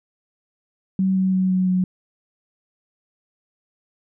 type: tone with pitch steps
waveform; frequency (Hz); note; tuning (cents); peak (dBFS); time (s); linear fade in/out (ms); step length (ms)
sine; 189.9 / 188.37 / 186.85 / 185.35 / 183.86; F#3 / F#3 / F#3 / F#3 / F#3; +45 / +31 / +17 / +3 / -11; -16; 0.99-1.84; 2; 170
effects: none